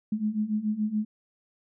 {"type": "beating tone pair", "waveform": "sine", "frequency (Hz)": [209, 216], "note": ["G#3", "A3"], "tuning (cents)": [11, -32], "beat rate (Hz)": 7, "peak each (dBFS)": [-30, -27], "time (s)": [0.12, 1.05], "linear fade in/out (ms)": 5, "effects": []}